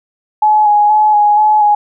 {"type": "tone with vibrato", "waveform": "sine", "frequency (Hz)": 842, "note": "G#5", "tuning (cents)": 24, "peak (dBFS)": -6, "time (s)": [0.42, 1.75], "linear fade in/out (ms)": 5, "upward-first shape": "square", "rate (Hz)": 2.1, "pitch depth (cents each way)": 20, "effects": []}